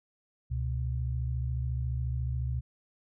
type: tone pair together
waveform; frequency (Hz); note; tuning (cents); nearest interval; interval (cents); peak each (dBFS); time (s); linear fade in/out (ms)
sine; 69.3 / 123.47; C#2 / B2; 0 / 0; minor seventh; 1000; -31 / -32; 0.5-2.61; 20
effects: none